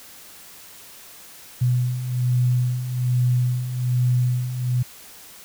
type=beating tone pair; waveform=sine; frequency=123.47 / 124.67 Hz; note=B2 / B2; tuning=0 / +17 cents; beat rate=1.2 Hz; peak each=-25 / -19 dBFS; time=1.61-4.83 s; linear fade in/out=10 ms; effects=white hiss -44 dBFS RMS until 5.44 s

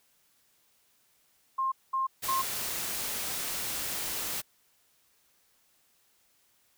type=tone bursts; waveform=sine; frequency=1062 Hz; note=C6; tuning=25 cents sharp; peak=-26 dBFS; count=3; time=1.58-2.42 s; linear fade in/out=10 ms; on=140 ms; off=210 ms
type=noise; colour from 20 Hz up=white; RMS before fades=-34 dBFS; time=2.22-4.42 s; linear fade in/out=20 ms
effects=white hiss -68 dBFS RMS until 6.77 s

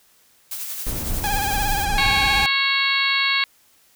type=noise with tremolo; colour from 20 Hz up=blue; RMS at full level=-28 dBFS; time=0.51-1.85 s; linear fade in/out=5 ms; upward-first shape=triangle; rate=11 Hz; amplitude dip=45%
type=noise; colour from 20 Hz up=brown; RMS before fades=-26 dBFS; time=0.86-2.46 s; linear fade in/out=10 ms
type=tone with vibrato; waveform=sawtooth; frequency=815 Hz; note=G#5; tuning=33 cents flat; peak=-18 dBFS; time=1.24-2.46 s; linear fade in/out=0 ms; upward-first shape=triangle; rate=17 Hz; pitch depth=76 cents each way
type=harmonic tone; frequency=550 Hz; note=C#5; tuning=14 cents flat; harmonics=2 / 3 / 4 / 5 / 6 / 7 / 8; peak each=-27 / -27 / -21 / -26 / -28 / -25 / -26 dBFS; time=1.98-3.44 s; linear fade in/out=2 ms
effects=white hiss -57 dBFS RMS until 3.95 s

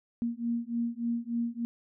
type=beating tone pair; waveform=sine; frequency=233.1 / 236.5 Hz; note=A#3 / A#3; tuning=0 / +25 cents; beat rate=3.4 Hz; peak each=-32 / -32 dBFS; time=0.22-1.65 s; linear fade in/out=0 ms; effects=none

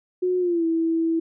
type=tone with pitch glide; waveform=sine; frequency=364 to 328.1 Hz; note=F#4 to E4; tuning=-28 to -8 cents; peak=-19 dBFS; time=0.22-1.2 s; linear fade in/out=10 ms; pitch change=-180 cents; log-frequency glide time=0.39-0.65 s; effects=none

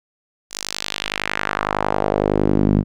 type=tone with band-pass filter sweep; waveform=sawtooth; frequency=50.9 Hz; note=G#1; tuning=34 cents flat; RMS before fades=-20 dBFS; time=0.5-2.84 s; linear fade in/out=50 ms; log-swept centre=7000 to 190 Hz; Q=1.6; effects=none

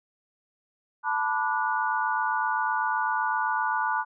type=chord; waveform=sine; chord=B minor seventh; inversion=third; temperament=equal with one note detuned; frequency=880 / 987.8 / 1174.7 / 1461.3 Hz; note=A5 / B5 / D6 / F#6; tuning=0 / 0 / 0 / -22 cents; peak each=-28 / -29 / -32 / -29 dBFS; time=1.03-4.05 s; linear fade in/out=50 ms; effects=none

